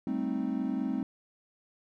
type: chord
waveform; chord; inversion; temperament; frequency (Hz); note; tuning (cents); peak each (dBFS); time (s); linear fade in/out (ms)
triangle; A half-diminished seventh; third; equal; 196 / 220 / 261.6 / 311.1; G3 / A3 / C4 / Eb4; 0 / 0 / 0 / 0; -34 / -33 / -30 / -35; 0.07-1.03; 2
effects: none